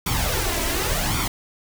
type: noise with flanger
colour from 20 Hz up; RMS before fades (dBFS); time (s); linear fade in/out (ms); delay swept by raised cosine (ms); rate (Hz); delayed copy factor
pink; -23; 0.06-1.28; 5; 0.87 to 3.07; 0.89; +0.65
effects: none